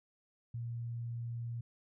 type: tone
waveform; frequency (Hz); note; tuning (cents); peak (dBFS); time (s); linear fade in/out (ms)
sine; 117.7; A#2; +17; -37; 0.54-1.61; 5
effects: none

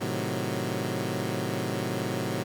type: chord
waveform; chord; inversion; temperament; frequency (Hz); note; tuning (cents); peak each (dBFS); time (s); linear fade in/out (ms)
15% pulse; A diminished seventh; none; equal; 110 / 130.81 / 155.56 / 185; A2 / C3 / Eb3 / Gb3; 0 / 0 / 0 / 0; -27 / -27 / -30 / -27; 0-2.44; 20
effects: none

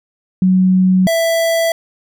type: tone pair in turn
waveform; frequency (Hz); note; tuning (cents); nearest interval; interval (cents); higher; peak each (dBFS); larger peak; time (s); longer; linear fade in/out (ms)
sine / square; 185.8 / 662.1; F#3 / E5; +7 / +7; octave + minor seventh; 2200; second; -8 / -13; first; 0.42-1.07 / 1.07-1.72; neither; 2
effects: none

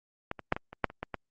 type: clicks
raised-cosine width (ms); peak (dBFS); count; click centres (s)
0.5; -17 / -26 / -9 / -19 / -28 / -9 / -28 / -19 / -18; 9; 0.314 / 0.393 / 0.524 / 0.565 / 0.73 / 0.843 / 0.901 / 1.03 / 1.143
effects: Opus 48 kbps

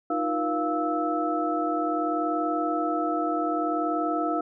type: tone cluster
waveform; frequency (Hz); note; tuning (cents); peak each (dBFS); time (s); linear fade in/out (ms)
sine; 311 / 351.6 / 480.3 / 696 / 1309; D#4 / F4 / B4 / F5 / E6; -1 / +12 / -48 / -6 / -13; -28 / -34 / -35 / -28 / -30; 0.1-4.41; 5
effects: none

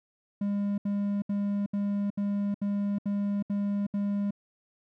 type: tone bursts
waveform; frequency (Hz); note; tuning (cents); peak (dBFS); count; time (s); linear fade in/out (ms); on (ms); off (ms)
triangle; 202.3; G#3; -45; -24; 9; 0.41-4.308; 5; 370; 71
effects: none

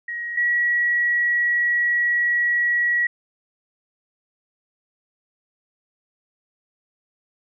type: tone pair in turn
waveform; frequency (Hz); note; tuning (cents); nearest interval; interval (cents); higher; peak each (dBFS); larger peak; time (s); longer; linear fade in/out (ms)
sine; 1895 / 1921.5; A#6 / B6; +28 / -48; unison; 24; second; -26 / -17; second; 0.08-0.37 / 0.37-3.07; second; 5
effects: none

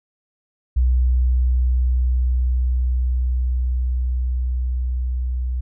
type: tone with level ramp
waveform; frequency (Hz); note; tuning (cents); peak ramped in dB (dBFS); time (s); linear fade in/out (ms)
sine; 62.4; B1; +19; -13 to -20; 0.76-5.61; 10
effects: none

